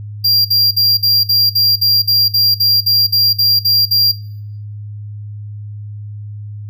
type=tone bursts; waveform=square; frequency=4760 Hz; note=D8; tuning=22 cents sharp; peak=-10 dBFS; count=15; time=0.24-4.118 s; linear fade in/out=10 ms; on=210 ms; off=52 ms; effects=noise-tail reverb RT60 0.8 s tail -22 dB re dry + added 104 Hz sine -25 dBFS peak until 6.69 s